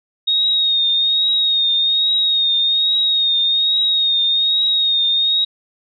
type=tone with vibrato; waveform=sine; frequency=3729 Hz; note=A#7; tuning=in tune; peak=-13 dBFS; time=0.27-5.45 s; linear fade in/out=10 ms; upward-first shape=triangle; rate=1.2 Hz; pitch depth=47 cents each way; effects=none